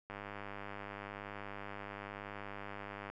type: click train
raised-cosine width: 0.5 ms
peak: -29 dBFS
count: 304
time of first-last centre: 0.1-3.1 s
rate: 101 Hz
effects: none